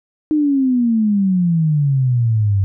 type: exponential sweep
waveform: sine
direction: down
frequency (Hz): 311.1 to 95.6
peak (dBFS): -12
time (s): 0.31-2.64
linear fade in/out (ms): 0
effects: none